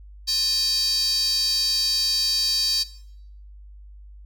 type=tone with high-pass filter; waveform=square; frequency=354.3 Hz; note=F4; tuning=25 cents sharp; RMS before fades=-23 dBFS; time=0.27-2.84 s; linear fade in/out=20 ms; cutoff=4600 Hz; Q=7.7; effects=noise-tail reverb RT60 0.7 s tail -17 dB re dry + added 50 Hz sine -41 dBFS peak until 4.25 s